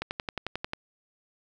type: click train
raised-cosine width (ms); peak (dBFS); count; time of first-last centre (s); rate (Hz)
0.3; -15; 9; 0.02-0.734; 11.2
effects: none